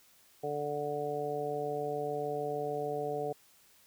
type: harmonic tone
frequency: 146.83 Hz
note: D3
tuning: in tune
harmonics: 1 / 2 / 3 / 4 / 5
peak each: -44 / -45 / -35 / -39 / -38 dBFS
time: 0.43-3.33 s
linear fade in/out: 10 ms
effects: white hiss -63 dBFS RMS until 3.86 s